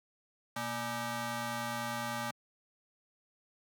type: ring-modulated tone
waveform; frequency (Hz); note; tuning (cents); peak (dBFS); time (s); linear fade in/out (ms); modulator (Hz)
15% pulse; 356.7; F4; +37; -25; 0.56-2.31; 5; 480
effects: high-pass 150 Hz 12 dB/octave